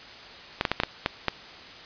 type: clicks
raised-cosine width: 0.3 ms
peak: -6 dBFS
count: 7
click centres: 0.611 / 0.652 / 0.716 / 0.801 / 0.835 / 1.061 / 1.283 s
effects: white hiss -44 dBFS RMS until 1.85 s + resampled to 11025 Hz